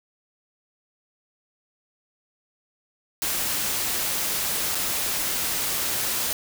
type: noise with dropouts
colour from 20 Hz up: white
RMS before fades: -26 dBFS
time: 3.22-6.33 s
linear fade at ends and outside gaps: 0 ms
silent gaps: 4.748-4.753 s
effects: none